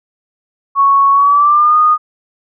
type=tone with pitch glide; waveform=sine; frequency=1108.7 to 1230.2 Hz; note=C#6 to D#6; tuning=0 to -20 cents; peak=-6 dBFS; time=0.75-1.98 s; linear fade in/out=50 ms; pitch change=+180 cents; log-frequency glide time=1.12-1.77 s; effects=none